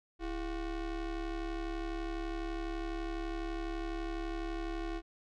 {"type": "ring-modulated tone", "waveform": "square", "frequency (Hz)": 185, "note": "F#3", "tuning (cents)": 0, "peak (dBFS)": -33, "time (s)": [0.19, 5.02], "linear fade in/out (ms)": 50, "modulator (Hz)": 149, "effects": ["low-pass 4000 Hz 12 dB/octave"]}